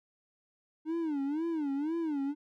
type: tone with vibrato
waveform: triangle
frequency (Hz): 303.8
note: D#4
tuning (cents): -41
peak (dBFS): -28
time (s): 0.85-2.35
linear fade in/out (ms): 50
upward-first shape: sine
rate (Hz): 2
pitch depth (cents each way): 180
effects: none